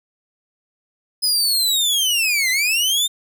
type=linear two-way sweep; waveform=sawtooth; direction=down then up; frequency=5070 to 1992 to 3647 Hz; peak=-13 dBFS; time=1.22-3.08 s; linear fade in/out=20 ms; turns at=2.5 s; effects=none